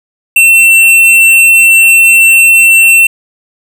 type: tone with hard clipping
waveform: sine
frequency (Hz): 2699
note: E7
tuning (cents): +40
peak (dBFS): -3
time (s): 0.36-3.07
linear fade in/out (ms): 5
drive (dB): 11
effects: none